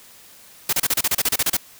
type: noise bursts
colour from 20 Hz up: white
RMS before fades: -19 dBFS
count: 13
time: 0.69-1.569 s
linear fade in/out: 5 ms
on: 39 ms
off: 31 ms
effects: white hiss -47 dBFS RMS until 1.79 s